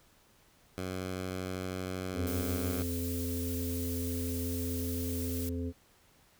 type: tone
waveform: 10% pulse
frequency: 92.7 Hz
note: F#2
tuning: 4 cents sharp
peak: -27 dBFS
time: 0.78-2.82 s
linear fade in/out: 0 ms
type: harmonic tone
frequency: 86 Hz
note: F2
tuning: 26 cents flat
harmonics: 1 / 3 / 5 / 6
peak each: -35 / -36 / -42 / -49 dBFS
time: 2.13-5.73 s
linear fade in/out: 50 ms
type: noise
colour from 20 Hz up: blue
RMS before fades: -42 dBFS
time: 2.27-5.49 s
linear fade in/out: 0 ms
effects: pink hiss -64 dBFS RMS until 6.39 s